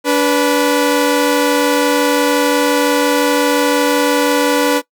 sawtooth tone pair together, 288.9 / 492.1 Hz, D4 / B4, -28 / -6 cents, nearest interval major sixth, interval 922 cents, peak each -10 dBFS, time 0.04-4.82 s, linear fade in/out 50 ms, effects noise-tail reverb RT60 0.1 s tail -20 dB re dry

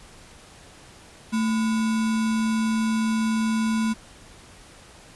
sine tone with sample-and-hold, 221.6 Hz, A3, 13 cents sharp, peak -20 dBFS, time 1.32-3.94 s, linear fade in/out 20 ms, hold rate 1225 Hz, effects pink hiss -48 dBFS RMS until 5.15 s + resampled to 24000 Hz

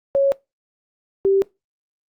sine tone pair in turn, 552 / 390.3 Hz, C#5 / G4, -7 / -8 cents, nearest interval tritone, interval 601 cents, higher first, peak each -13 dBFS, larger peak neither, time 0.15-0.32 / 1.25-1.42 s, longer neither, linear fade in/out 0 ms, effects noise-tail reverb RT60 0.2 s tail -21 dB re dry + Opus 32 kbps

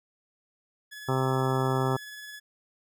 sawtooth tone with tremolo, 1702 Hz, G#6, 42 cents sharp, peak -36 dBFS, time 0.91-2.4 s, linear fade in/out 20 ms, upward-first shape sine, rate 19 Hz, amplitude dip 25%
harmonic tone, 131.2 Hz, C3, 5 cents sharp, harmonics 1 / 2 / 3 / 4 / 5 / 6 / 7 / 8 / 9 / 10, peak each -27 / -33 / -30 / -36 / -38 / -35 / -35 / -39 / -37 / -36 dBFS, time 1.08-1.97 s, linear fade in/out 10 ms
effects none

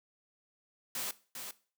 white noise with echo, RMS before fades -37 dBFS, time 0.95-1.11 s, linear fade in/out 2 ms, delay 400 ms, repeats 1, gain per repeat -6 dB, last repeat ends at 1.51 s, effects noise-tail reverb RT60 0.4 s tail -18 dB re dry + high-pass 150 Hz 12 dB/octave

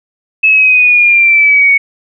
sine exponential sweep, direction down, 2601 to 2217 Hz, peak -4 dBFS, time 0.43-1.78 s, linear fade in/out 10 ms, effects none

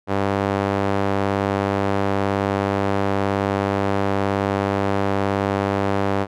sawtooth tone with band-pass filter, 99 Hz, G2, 18 cents sharp, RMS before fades -21 dBFS, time 0.07-6.27 s, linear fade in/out 50 ms, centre 680 Hz, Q 0.69, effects none

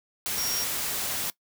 sine tone in noise, 5600 Hz, F8, 4 cents sharp, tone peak -30 dBFS, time 0.38-0.64 s, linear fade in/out 0 ms, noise white, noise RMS -30 dBFS, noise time 0.26-1.3 s, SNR -3 dB, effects noise-tail reverb RT60 0.1 s tail -20 dB re dry

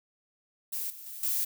violet noise with level steps, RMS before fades -34 / -46 / -42 / -29 dBFS, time 0.72-1.45 s, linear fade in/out 10 ms, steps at 0.9 / 1.06 / 1.23 s, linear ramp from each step 2 ms, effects none

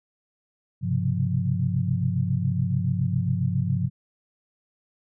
sine tone cluster, 99.9 / 127.9 / 135.1 / 175.9 Hz, G2 / C3 / C#3 / F3, +33 / -39 / -44 / +13 cents, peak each -27 dBFS, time 0.81-3.9 s, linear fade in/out 50 ms, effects none

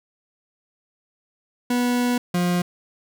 40% pulse tone pair in turn, 244.9 / 176.99 Hz, B3 / F3, -14 / +23 cents, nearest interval tritone, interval 563 cents, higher first, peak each -18 dBFS, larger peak neither, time 1.7-2.18 / 2.34-2.62 s, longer first, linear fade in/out 5 ms, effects none

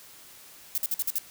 violet noise bursts, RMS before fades -27 dBFS, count 6, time 0.75-1.184 s, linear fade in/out 0 ms, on 29 ms, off 52 ms, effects white hiss -50 dBFS RMS until 1.3 s

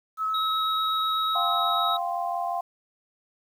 sine tone with vibrato, 1292 Hz, E6, 35 cents flat, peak -24 dBFS, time 0.17-1.99 s, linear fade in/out 50 ms, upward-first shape triangle, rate 8.1 Hz, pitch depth 11 cents each way
triangle tone, 3805 Hz, A#7, 35 cents sharp, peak -27 dBFS, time 0.34-1.97 s, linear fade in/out 5 ms
sine chord, F suspended second, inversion none, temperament equal, 698.5 / 784 / 1046.5 Hz, F5 / G5 / C6, 0 / 0 / 0 cents, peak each -28 / -31 / -33 dBFS, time 1.35-2.61 s, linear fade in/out 5 ms
effects 9-bit

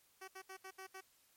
10% pulse tone bursts at uneven times, 380 Hz, F#4, 46 cents sharp, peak -40 dBFS, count 6, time 0.21-0.28 / 0.35-0.42 / 0.49-0.57 / 0.64-0.71 / 0.78-0.87 / 0.94-1.01 s, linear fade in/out 10 ms, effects white hiss -71 dBFS RMS until 1.36 s + MP3 64 kbps

